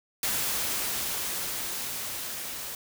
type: noise with level ramp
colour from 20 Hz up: white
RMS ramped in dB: -28 to -37 dBFS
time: 0.23-2.75 s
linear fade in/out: 2 ms
effects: none